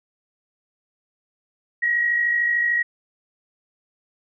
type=tone pair together; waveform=sine; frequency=1900 / 1953.4 Hz; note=A#6 / B6; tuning=+33 / -20 cents; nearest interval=unison; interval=47 cents; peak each=-18 / -29 dBFS; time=1.82-2.83 s; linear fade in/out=10 ms; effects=none